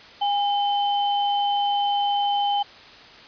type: tone pair together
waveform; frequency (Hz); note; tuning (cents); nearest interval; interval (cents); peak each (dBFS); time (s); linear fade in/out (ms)
sine; 813 / 3066; G#5 / G7; -37 / -39; octave + major seventh; 2298; -20 / -28; 0.21-2.63; 10
effects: white hiss -45 dBFS RMS until 3.27 s + resampled to 11025 Hz